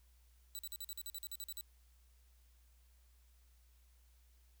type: tone bursts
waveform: 10% pulse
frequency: 3951 Hz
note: B7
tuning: in tune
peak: -35 dBFS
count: 13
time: 0.55-1.61 s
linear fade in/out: 0 ms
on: 40 ms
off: 45 ms
effects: added 60 Hz sine -64 dBFS peak until 4.6 s + white hiss -75 dBFS RMS until 4.6 s

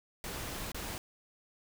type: noise with dropouts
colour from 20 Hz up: pink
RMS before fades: -40 dBFS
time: 0.24-0.98 s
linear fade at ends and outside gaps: 1 ms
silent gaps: 0.718-0.745 s
effects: none

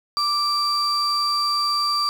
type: tone pair together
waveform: sine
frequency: 1174.7 / 4691 Hz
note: D6 / D8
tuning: 0 / -3 cents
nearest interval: 2 octaves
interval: 2397 cents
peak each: -20 dBFS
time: 0.17-2.09 s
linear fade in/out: 0 ms
effects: tanh soft clip ceiling -15 dBFS + 7-bit

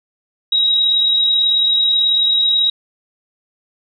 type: tone with amplitude modulation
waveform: sine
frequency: 3822 Hz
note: A#7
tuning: 43 cents sharp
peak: -10 dBFS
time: 0.52-2.7 s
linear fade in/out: 5 ms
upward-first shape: sine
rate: 38.3 Hz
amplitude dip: 30%
effects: none

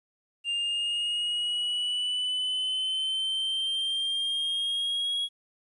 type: linear sweep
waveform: triangle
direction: up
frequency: 2794 to 3322 Hz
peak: -25 dBFS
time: 0.44-5.29 s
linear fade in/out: 50 ms
effects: resampled to 24000 Hz + 11-bit

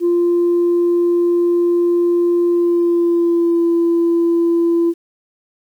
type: tone with pitch glide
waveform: sine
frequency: 347 to 338.5 Hz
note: F4 to E4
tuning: -11 to +46 cents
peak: -10 dBFS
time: 0-4.94 s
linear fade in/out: 50 ms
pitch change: -43 cents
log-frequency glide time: 2.48-3.63 s
effects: tanh soft clip ceiling -9 dBFS + 8-bit

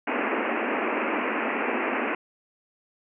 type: band-pass noise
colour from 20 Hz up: pink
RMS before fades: -27 dBFS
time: 0.07-2.15 s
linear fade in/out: 5 ms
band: 220 to 2700 Hz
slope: 96 dB/octave
effects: none

